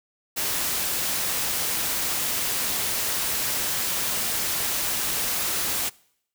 white noise, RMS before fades -26 dBFS, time 0.36-5.9 s, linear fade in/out 20 ms, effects noise-tail reverb RT60 0.7 s tail -24 dB re dry

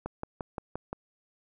click train, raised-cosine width 1 ms, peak -20 dBFS, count 6, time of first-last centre 0.06-0.93 s, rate 5.75 Hz, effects none

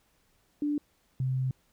sine tone pair in turn, 293.7 / 130.26 Hz, D4 / C3, 0 / -7 cents, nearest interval octave + major second, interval 1407 cents, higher first, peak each -26 dBFS, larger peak neither, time 0.62-0.78 / 1.2-1.51 s, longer second, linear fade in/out 2 ms, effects pink hiss -69 dBFS RMS until 1.72 s

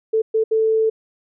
sine tone bursts at uneven times, 441.9 Hz, A4, 7 cents sharp, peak -14 dBFS, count 3, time 0.13-0.22 / 0.34-0.44 / 0.51-0.9 s, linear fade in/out 10 ms, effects none

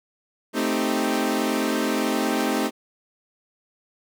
sawtooth chord, A half-diminished seventh, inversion none, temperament equal, 220 / 261.6 / 311.1 / 392 Hz, A3 / C4 / Eb4 / G4, 0 / 0 / 0 / 0 cents, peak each -23 / -22 / -23 / -25 dBFS, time 0.53-2.71 s, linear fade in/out 50 ms, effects none

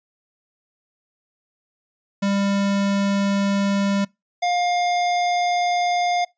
square tone pair in turn, 199 / 707.9 Hz, G3 / F5, +26 / +23 cents, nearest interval octave + minor seventh, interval 2197 cents, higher second, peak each -19 dBFS, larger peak neither, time 2.22-4.05 / 4.42-6.25 s, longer neither, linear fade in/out 10 ms, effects noise-tail reverb RT60 0.2 s tail -24 dB re dry + resampled to 16000 Hz

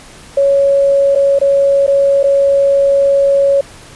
sine tone with dropouts, 556 Hz, C#5, 5 cents sharp, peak -7 dBFS, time 0.37-3.61 s, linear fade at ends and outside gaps 5 ms, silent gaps 1.151-1.157 / 1.389-1.413 / 1.866-1.877 / 2.23-2.239 s, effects pink hiss -37 dBFS RMS until 3.95 s + resampled to 24000 Hz

